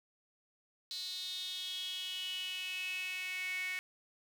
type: tone with high-pass filter sweep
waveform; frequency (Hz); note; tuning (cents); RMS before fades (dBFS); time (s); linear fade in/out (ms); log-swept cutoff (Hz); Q
sawtooth; 369; F#4; -5; -40; 0.91-3.79; 0; 4100 to 2100; 8.8
effects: none